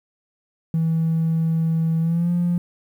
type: tone with pitch glide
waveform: triangle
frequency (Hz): 162.7 to 174.38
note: E3 to F3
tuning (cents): -22 to -2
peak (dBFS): -14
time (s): 0.74-2.58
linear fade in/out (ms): 2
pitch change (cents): +120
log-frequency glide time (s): 2-2.31
effects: tanh soft clip ceiling -14 dBFS + 9-bit